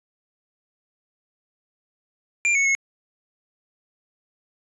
square tone with pitch steps, 2382 / 2209 / 2180 Hz, D7 / C#7 / C#7, +24 / -7 / -29 cents, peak -18 dBFS, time 2.45-2.75 s, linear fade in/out 0 ms, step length 100 ms, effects resampled to 22050 Hz

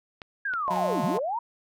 clicks, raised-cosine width 0.3 ms, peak -23 dBFS, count 3, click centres 0.218 / 0.537 / 0.76 s
sine linear two-way sweep, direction down then up, 1661.2 to 136.9 to 976 Hz, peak -26 dBFS, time 0.45-1.39 s, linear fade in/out 5 ms, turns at 1.04 s
sine chord, F dominant seventh, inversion third, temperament equal, 622.3 / 698.5 / 880 / 1046.5 Hz, Eb5 / F5 / A5 / C6, 0 / 0 / 0 / 0 cents, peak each -33 dBFS, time 0.68-1.19 s, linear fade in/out 0 ms
sawtooth tone, 183 Hz, F#3, 19 cents flat, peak -27 dBFS, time 0.7-1.18 s, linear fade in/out 10 ms
effects none

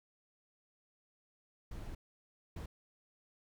brown noise bursts at uneven times, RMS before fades -44 dBFS, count 2, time 1.71-1.95 / 2.56-2.66 s, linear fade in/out 5 ms, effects none

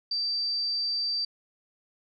sine tone, 4662 Hz, D8, 14 cents flat, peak -26 dBFS, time 0.11-1.25 s, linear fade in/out 5 ms, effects none

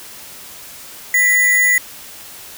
sine tone with sample-and-hold, 1975.5 Hz, B6, in tune, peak -10 dBFS, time 1.14-1.78 s, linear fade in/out 2 ms, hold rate 8820 Hz, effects white hiss -36 dBFS RMS until 2.57 s

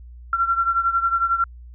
sine beating tone pair, 1361 / 1372 Hz, F6 / F6, -45 / -31 cents, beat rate 11 Hz, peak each -19 / -23 dBFS, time 0.33-1.44 s, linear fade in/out 2 ms, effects added 60 Hz sine -38 dBFS peak until 1.74 s

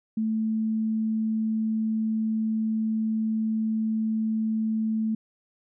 sine tone, 220 Hz, A3, in tune, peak -23 dBFS, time 0.17-5.15 s, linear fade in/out 5 ms, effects none

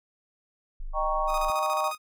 sine tone, 25.21 Hz, G0, 49 cents sharp, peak -31 dBFS, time 0.8-1.5 s, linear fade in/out 0 ms
sine chord, Eb dominant seventh, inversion none, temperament equal with one note detuned, 617.6 / 784 / 932.3 / 1108.7 Hz, Eb5 / G5 / Bb5 / Db6, -13 / 0 / 0 / 0 cents, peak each -30 / -31 / -32 / -28 dBFS, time 0.93-1.93 s, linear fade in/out 50 ms
sawtooth tone with tremolo, 1244.5 Hz, D#6, in tune, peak -27 dBFS, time 1.27-1.98 s, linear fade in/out 50 ms, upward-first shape square, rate 14 Hz, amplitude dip 60%
effects none

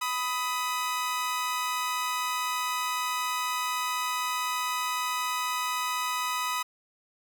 sawtooth tone pair together, 994 / 1258.5 Hz, B5 / D#6, +11 / +19 cents, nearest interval major third, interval 408 cents, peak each -27 dBFS, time 0.01-6.63 s, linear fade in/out 10 ms, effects none

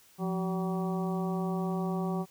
harmonic tone with a mistuned harmonic, 190.4 Hz, F#3, 50 cents sharp, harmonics 1 / 2 / 3 / 4 / 5 / 6, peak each -30 / -36 / -43 / -39 / -45 / -43 dBFS, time 0.18-2.26 s, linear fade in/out 50 ms, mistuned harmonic 1, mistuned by -130 cents, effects white hiss -60 dBFS RMS until 2.3 s

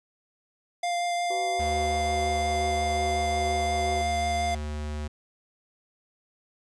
square tone with vibrato, 698.5 Hz, F5, in tune, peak -26 dBFS, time 0.83-4.55 s, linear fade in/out 5 ms, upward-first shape triangle, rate 5.6 Hz, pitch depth 10 cents each way
harmonic tone, 125.8 Hz, B2, 32 cents sharp, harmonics 3 / 4 / 5 / 6 / 7 / 8 / 9, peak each -34 / -41 / -49 / -51 / -47 / -51 / -52 dBFS, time 1.3-4.02 s, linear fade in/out 5 ms
square tone, 75 Hz, D2, 37 cents sharp, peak -31 dBFS, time 1.59-5.08 s, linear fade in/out 10 ms
effects resampled to 22050 Hz

